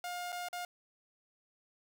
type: tone with dropouts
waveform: sawtooth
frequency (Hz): 710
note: F5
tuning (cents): +28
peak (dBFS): -34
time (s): 0.04-0.65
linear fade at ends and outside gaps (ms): 2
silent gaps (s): 0.321-0.326 / 0.486-0.529
effects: none